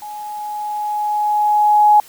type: tone with level ramp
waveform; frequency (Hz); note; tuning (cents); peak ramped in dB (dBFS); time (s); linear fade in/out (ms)
sine; 839; G#5; +17; -28 to -6; 0.02-2; 2
effects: white hiss -43 dBFS RMS until 2.08 s